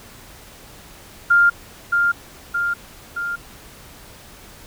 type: tone with echo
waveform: sine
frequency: 1400 Hz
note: F6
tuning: 4 cents sharp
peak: -10 dBFS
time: 1.3-1.5 s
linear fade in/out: 10 ms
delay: 620 ms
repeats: 3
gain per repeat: -4 dB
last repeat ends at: 3.36 s
effects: pink hiss -43 dBFS RMS until 4.66 s